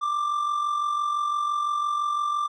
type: tone with amplitude modulation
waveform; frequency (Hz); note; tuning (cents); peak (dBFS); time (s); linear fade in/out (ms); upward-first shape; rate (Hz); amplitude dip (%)
triangle; 1181; D6; +9; -19; 0.01-2.48; 20; sine; 45.9; 50
effects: resampled to 24000 Hz

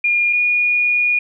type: tone pair in turn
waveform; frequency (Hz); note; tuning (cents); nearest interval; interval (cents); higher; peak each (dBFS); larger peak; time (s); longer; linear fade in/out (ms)
sine; 2418 / 2443; D7 / D#7; +50 / -32; unison; 18; second; -13; neither; 0.04-0.33 / 0.33-1.19; second; 5
effects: none

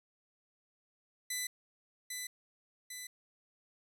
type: tone with echo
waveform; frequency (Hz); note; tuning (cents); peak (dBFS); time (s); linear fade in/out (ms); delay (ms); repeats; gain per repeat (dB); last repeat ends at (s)
10% pulse; 2000; B6; +21; -26; 1.3-1.47; 5; 800; 2; -4; 3.07
effects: none

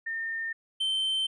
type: tone pair in turn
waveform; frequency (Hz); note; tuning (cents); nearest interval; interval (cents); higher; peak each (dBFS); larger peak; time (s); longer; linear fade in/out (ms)
sine / triangle; 1816 / 3101; A#6 / G7; -46 / -19; major sixth; 927; second; -30 / -24; second; 0.06-0.53 / 0.8-1.27; neither; 10
effects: resampled to 24000 Hz

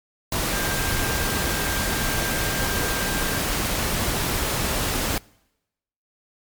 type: tone in noise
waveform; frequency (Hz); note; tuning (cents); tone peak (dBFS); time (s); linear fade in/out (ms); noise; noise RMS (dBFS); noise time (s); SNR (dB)
sine; 1589; G6; +23; -31; 0.53-3.38; 2; pink; -24; 0.32-5.18; -10
effects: noise-tail reverb RT60 0.9 s tail -25 dB re dry + MP3 96 kbps

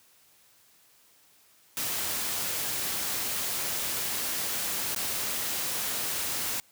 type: noise with dropouts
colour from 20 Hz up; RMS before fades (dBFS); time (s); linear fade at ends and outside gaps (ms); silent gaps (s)
white; -31; 1.77-6.6; 0; 4.948-4.962
effects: white hiss -61 dBFS RMS until 6.71 s + high-pass 60 Hz 12 dB/octave

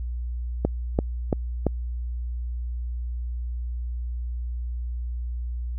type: click train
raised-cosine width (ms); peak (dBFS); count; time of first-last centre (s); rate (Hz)
2; -7; 4; 0.65-1.667; 2.95
effects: added 60 Hz sine -27 dBFS peak until 5.78 s

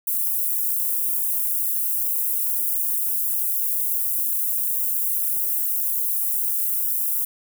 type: high-pass noise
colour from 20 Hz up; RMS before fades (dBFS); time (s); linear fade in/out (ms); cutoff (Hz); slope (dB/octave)
white; -23; 0.07-7.25; 5; 11000; 24
effects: none

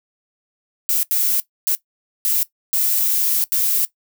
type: noise bursts at uneven times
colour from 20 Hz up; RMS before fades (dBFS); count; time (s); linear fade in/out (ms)
violet; -18; 6; 0.89-1.03 / 1.11-1.4 / 1.67-1.75 / 2.25-2.43 / 2.73-3.44 / 3.52-3.85; 0
effects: noise-tail reverb RT60 0.1 s tail -17 dB re dry

